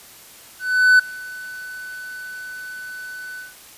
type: tone with ADSR envelope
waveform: triangle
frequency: 1500 Hz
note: F#6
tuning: 23 cents sharp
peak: -6 dBFS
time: 0.59-3.55 s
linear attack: 400 ms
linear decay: 8 ms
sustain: -23 dB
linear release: 170 ms
effects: white hiss -44 dBFS RMS until 3.77 s + resampled to 32000 Hz